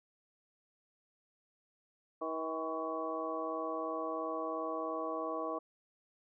harmonic tone with a mistuned harmonic, 160.1 Hz, D#3, 50 cents sharp, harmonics 2 / 3 / 4 / 5 / 6 / 7, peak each -42 / -41 / -40 / -47 / -47 / -40 dBFS, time 2.21-5.59 s, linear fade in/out 10 ms, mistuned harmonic 6, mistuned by +100 cents, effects none

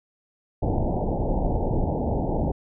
pink low-pass noise, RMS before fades -24 dBFS, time 0.62-2.52 s, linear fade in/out 10 ms, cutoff 880 Hz, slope 96 dB/octave, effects none

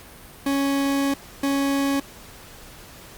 40% pulse tone pair in turn, 277.2 / 277.2 Hz, C#4 / C#4, 0 / 0 cents, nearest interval unison, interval 0 cents, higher neither, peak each -19 dBFS, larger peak neither, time 0.46-1.14 / 1.43-2 s, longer first, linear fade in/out 5 ms, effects pink hiss -44 dBFS RMS until 3.17 s + Opus 48 kbps

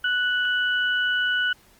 sine tone pair together, 1480 / 2960 Hz, F#6 / F#7, 0 / 0 cents, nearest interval octave, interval 1200 cents, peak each -21 / -27 dBFS, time 0.04-1.53 s, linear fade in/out 5 ms, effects pink hiss -56 dBFS RMS until 1.79 s + Opus 24 kbps

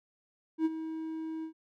triangle tone with ADSR envelope, 319.8 Hz, D#4, 48 cents sharp, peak -21 dBFS, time 0.58-1.53 s, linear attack 73 ms, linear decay 31 ms, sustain -12 dB, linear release 95 ms, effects none

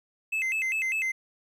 triangle tone with vibrato, 2326 Hz, D7, 17 cents flat, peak -24 dBFS, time 0.32-1.12 s, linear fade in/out 10 ms, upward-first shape square, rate 5 Hz, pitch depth 200 cents each way, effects 11-bit

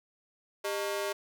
sawtooth ring-modulated tone, 506 Hz, B4, 42 cents sharp, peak -24 dBFS, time 0.64-1.13 s, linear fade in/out 10 ms, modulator 107 Hz, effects none

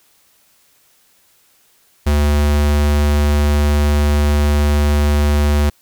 square tone, 73.42 Hz, D2, in tune, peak -12 dBFS, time 2.06-5.7 s, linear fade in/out 10 ms, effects white hiss -55 dBFS RMS until 5.81 s

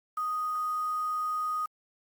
sine tone with quantisation, 1244.5 Hz, D#6, in tune, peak -28 dBFS, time 0.17-1.66 s, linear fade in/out 5 ms, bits 8, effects Opus 48 kbps

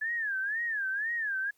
sine tone with vibrato, 1704 Hz, G#6, 44 cents sharp, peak -29 dBFS, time 0.01-1.51 s, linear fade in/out 10 ms, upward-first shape sine, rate 2 Hz, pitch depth 180 cents each way, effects white hiss -71 dBFS RMS until 1.57 s

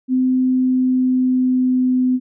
sine tone with pitch glide, 256.7 to 254 Hz, C4 to B3, -33 to +49 cents, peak -13 dBFS, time 0.08-2.2 s, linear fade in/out 50 ms, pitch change -18 cents, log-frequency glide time 0.4-2.03 s, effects none

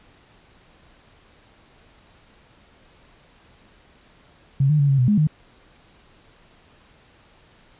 sine tone with pitch steps, 136.8 / 151 / 141.9 / 136.9 / 125.2 / 208.2 / 153.1 Hz, C#3 / D3 / C#3 / C#3 / B2 / G#3 / D#3, -23 / +48 / +41 / -21 / +24 / +5 / -28 cents, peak -14 dBFS, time 4.6-5.272 s, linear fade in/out 5 ms, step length 96 ms, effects pink hiss -54 dBFS RMS until 7.79 s + resampled to 8000 Hz

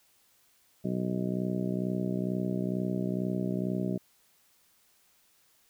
harmonic tone, 62.2 Hz, B1, 13 cents sharp, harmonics 2 / 3 / 4 / 5 / 6 / 7 / 8 / 9 / 10, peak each -37 / -31 / -36 / -39 / -37 / -45 / -51 / -51 / -41 dBFS, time 0.84-3.98 s, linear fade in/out 10 ms, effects white hiss -66 dBFS RMS until 5.69 s

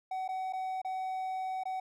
triangle tone with dropouts, 753 Hz, F#5, 30 cents sharp, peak -31 dBFS, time 0.11-1.8 s, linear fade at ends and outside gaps 5 ms, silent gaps 0.279-0.288 / 0.526-0.533 / 0.817-0.847 / 1.636-1.654 s, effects none

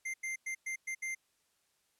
square tone bursts at uneven times, 2093 Hz, C7, in tune, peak -36 dBFS, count 6, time 0.05-0.14 / 0.23-0.36 / 0.46-0.55 / 0.66-0.76 / 0.87-0.95 / 1.02-1.15 s, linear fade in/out 10 ms, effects white hiss -75 dBFS RMS until 1.99 s + low-pass 11000 Hz 12 dB/octave

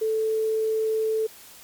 sine tone, 439.5 Hz, A4, 2 cents flat, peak -21 dBFS, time 0.01-1.27 s, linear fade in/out 10 ms, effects white hiss -47 dBFS RMS until 1.63 s + MP3 96 kbps

